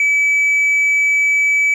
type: tone with tanh clipping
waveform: sine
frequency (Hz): 2294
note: D7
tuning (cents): -41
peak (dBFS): -12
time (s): 0-1.74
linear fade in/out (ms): 2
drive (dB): 2
effects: none